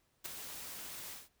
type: noise with ADSR envelope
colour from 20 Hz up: white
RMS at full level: -38 dBFS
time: 0.24-1.29 s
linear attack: 19 ms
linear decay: 4 ms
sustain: -8 dB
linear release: 180 ms
effects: pink hiss -75 dBFS RMS until 1.4 s